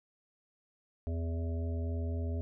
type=harmonic tone with a mistuned harmonic; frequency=82.5 Hz; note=E2; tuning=2 cents sharp; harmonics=1 / 3 / 5 / 7 / 8; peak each=-32 / -42 / -46 / -49 / -50 dBFS; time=1.07-2.41 s; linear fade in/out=0 ms; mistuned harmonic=3; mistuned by=+28 cents; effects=none